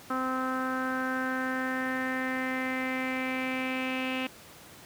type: tone with low-pass filter sweep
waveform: sawtooth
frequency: 259 Hz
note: C4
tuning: 17 cents flat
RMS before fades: -31 dBFS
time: 0.1-4.27 s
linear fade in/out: 5 ms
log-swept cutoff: 1300 to 2700 Hz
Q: 5.5
effects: pink hiss -50 dBFS RMS until 4.85 s + high-pass 100 Hz 12 dB/octave